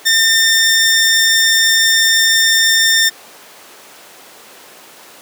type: tone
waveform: 15% pulse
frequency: 1806 Hz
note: A6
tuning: 45 cents sharp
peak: -3 dBFS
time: 0.05-3.1 s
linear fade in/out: 20 ms
effects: pink hiss -38 dBFS RMS until 5.21 s + high-pass 400 Hz 12 dB/octave